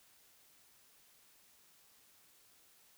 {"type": "silence", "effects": ["white hiss -66 dBFS RMS until 2.97 s"]}